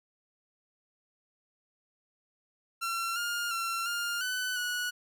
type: tone with pitch steps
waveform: sawtooth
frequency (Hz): 1359 / 1413 / 1358 / 1407 / 1502 / 1466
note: F6 / F6 / F6 / F6 / F#6 / F#6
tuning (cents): -48 / +20 / -49 / +12 / +26 / -16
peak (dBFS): -27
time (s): 2.81-4.91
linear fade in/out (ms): 20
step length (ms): 350
effects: none